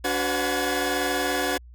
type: tone cluster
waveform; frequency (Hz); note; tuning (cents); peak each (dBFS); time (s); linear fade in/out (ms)
sawtooth; 287.5 / 372 / 504 / 723 / 1691; D4 / F#4 / B4 / F#5 / G#6; -37 / +9 / +35 / -40 / +31; -26; 0.04-1.58; 10
effects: added 60 Hz sine -43 dBFS peak until 1.74 s